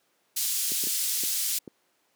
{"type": "band-pass noise", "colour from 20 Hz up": "white", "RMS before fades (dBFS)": -28, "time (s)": [0.36, 1.59], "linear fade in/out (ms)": 10, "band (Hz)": [4000, 16000], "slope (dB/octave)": 12}
{"type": "clicks", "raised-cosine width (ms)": 3, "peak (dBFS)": -21, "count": 5, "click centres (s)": [0.719, 0.838, 0.871, 1.236, 1.677]}
{"effects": ["pink hiss -69 dBFS RMS until 2.15 s", "high-pass 300 Hz 12 dB/octave"]}